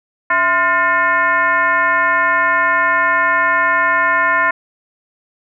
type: tone with frequency modulation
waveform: sine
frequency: 1414 Hz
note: F6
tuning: 21 cents sharp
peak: -11 dBFS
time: 0.3-4.51 s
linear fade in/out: 5 ms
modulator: 376 Hz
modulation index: 1.6
effects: none